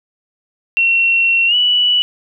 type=tone with pitch glide; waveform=sine; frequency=2724 to 2953 Hz; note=F7 to F#7; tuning=-44 to -4 cents; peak=-10 dBFS; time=0.77-2.02 s; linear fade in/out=0 ms; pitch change=+140 cents; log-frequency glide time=1.47-1.55 s; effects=none